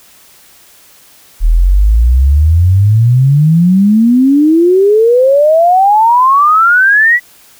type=exponential sweep; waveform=sine; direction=up; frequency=38 to 1982 Hz; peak=-4 dBFS; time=1.4-7.2 s; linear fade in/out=50 ms; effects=white hiss -42 dBFS RMS until 7.59 s